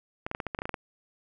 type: clicks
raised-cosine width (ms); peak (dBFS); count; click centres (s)
0.5; -17; 11; 0.265 / 0.314 / 0.349 / 0.402 / 0.467 / 0.548 / 0.589 / 0.619 / 0.655 / 0.693 / 0.742
effects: none